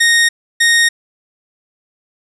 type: tone pair in turn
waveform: sawtooth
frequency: 1859 / 1859 Hz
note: A#6 / A#6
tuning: -5 / -5 cents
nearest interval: unison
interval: 0 cents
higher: neither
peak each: -5 dBFS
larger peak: neither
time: 0-0.29 / 0.6-0.89 s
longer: neither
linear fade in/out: 10 ms
effects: resampled to 24000 Hz + 7-bit